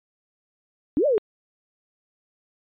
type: exponential two-way sweep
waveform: sine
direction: up then down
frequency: 261.2 to 624 to 396.7 Hz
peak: -17 dBFS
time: 0.97-1.18 s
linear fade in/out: 0 ms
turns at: 1.06 s
effects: resampled to 8000 Hz